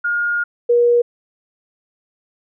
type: tone pair in turn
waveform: sine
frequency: 1423 / 478.4 Hz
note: F6 / A#4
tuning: +32 / +45 cents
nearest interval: octave + perfect fifth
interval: 1887 cents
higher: first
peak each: -16 / -10 dBFS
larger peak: second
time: 0.04-0.44 / 0.69-1.02 s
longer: first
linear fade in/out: 10 ms
effects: none